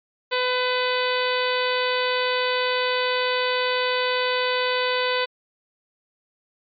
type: harmonic tone with a mistuned harmonic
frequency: 502 Hz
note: B4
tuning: 28 cents sharp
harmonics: 1 / 2 / 3 / 4 / 5 / 6 / 7 / 8 / 9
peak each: -24 / -27 / -29 / -30 / -31 / -32 / -32 / -33 / -34 dBFS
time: 0.31-5.26 s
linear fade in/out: 20 ms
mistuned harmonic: 8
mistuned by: -39 cents
effects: MP3 64 kbps